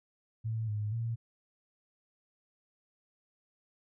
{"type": "tone with pitch steps", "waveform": "sine", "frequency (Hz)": [111.8, 105.3, 115.2], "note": ["A2", "G#2", "A#2"], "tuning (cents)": [28, 24, -20], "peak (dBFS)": -31, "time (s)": [0.44, 1.16], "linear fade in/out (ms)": 20, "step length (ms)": 240, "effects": []}